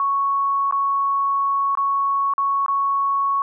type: tone with dropouts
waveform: sine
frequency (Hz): 1108.7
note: C#6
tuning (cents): 0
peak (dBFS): -17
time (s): 0-3.42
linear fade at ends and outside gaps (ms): 1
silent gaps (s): 0.711-0.724 / 1.752-1.773 / 2.337-2.38 / 2.662-2.682
effects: none